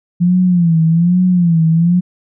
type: tone with vibrato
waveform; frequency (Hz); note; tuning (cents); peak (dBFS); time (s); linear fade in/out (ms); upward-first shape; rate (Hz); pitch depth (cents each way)
sine; 171.9; F3; -27; -8; 0.2-2.01; 20; sine; 1.2; 110
effects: none